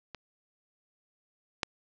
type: clicks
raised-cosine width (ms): 0.2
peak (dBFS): -23 / -11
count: 2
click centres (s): 0.147 / 1.632
effects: resampled to 16000 Hz + 7-bit